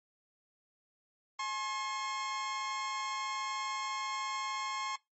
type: tone pair together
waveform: sawtooth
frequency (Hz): 851 / 1072.2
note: G#5 / C6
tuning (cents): +42 / +42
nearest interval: major third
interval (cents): 400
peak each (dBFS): -39 / -31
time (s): 1.39-4.96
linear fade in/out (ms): 5
effects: noise-tail reverb RT60 0.2 s tail -22 dB re dry + MP3 32 kbps